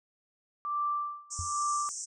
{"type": "tone with tremolo", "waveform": "sine", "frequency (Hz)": 1174.7, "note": "D6", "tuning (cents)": 0, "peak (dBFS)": -27, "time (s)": [0.65, 1.89], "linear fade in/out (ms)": 0, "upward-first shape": "sine", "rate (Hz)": 1.2, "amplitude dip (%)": 95}
{"type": "band-pass noise", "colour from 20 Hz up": "pink", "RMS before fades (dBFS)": -39, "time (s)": [1.3, 2.06], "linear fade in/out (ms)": 20, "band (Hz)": [5600, 8600], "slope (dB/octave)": 96}
{"type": "tone with exponential decay", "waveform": "sine", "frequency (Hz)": 87.31, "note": "F2", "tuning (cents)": 0, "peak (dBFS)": -30, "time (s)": [1.39, 1.55], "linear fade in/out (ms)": 0, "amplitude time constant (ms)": 34}
{"effects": []}